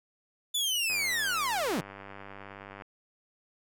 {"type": "linear sweep", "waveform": "sawtooth", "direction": "down", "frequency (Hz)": [3520, 127.1], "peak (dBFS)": -24, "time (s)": [0.54, 1.81], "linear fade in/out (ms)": 10}
{"type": "click train", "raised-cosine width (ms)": 0.5, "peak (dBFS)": -29, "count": 191, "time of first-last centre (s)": [0.9, 2.821], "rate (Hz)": 98.9}
{"effects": []}